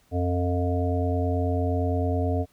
harmonic tone, 89 Hz, F2, 33 cents sharp, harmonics 1 / 3 / 5 / 7 / 8, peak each -24 / -29 / -31 / -32 / -33 dBFS, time 0.11-2.46 s, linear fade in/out 50 ms, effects pink hiss -63 dBFS RMS until 2.52 s

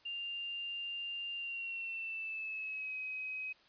sine tone with pitch glide, 2794 to 2533 Hz, F7 to D#7, 0 to +30 cents, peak -38 dBFS, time 0.05-3.53 s, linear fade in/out 10 ms, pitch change -170 cents, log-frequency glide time 1.35-2.95 s, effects white hiss -65 dBFS RMS until 3.68 s + resampled to 11025 Hz

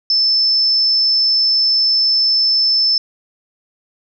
sine tone, 5274 Hz, E8, in tune, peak -11 dBFS, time 0.1-2.98 s, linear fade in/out 2 ms, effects none

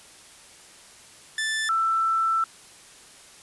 sawtooth / sine tone pair in turn, 1760 / 1330.6 Hz, A6 / E6, 0 / +16 cents, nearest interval perfect fourth, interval 484 cents, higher first, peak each -21 / -20 dBFS, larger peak second, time 1.38-1.69 / 1.69-2.44 s, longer second, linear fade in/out 2 ms, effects white hiss -49 dBFS RMS until 3.42 s + resampled to 24000 Hz

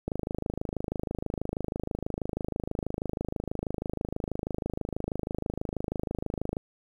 click train, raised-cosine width 2 ms, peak -17 dBFS, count 171, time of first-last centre 0.08-6.569 s, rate 26.2 Hz, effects 9-bit

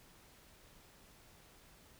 silence, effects pink hiss -62 dBFS RMS until 1.99 s

